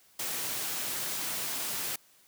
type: high-pass noise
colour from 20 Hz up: white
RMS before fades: -34 dBFS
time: 0.19-1.96 s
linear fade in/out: 5 ms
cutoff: 100 Hz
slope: 48 dB/octave
effects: white hiss -62 dBFS RMS until 2.27 s + high-pass 60 Hz 12 dB/octave